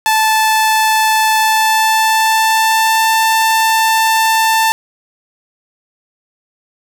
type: tone with pitch glide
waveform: sawtooth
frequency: 875 to 889.3 Hz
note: A5 to A5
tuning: -10 to +18 cents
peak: -6 dBFS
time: 0.06-4.72 s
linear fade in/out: 0 ms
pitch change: +28 cents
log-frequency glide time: 1.33-3.06 s
effects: none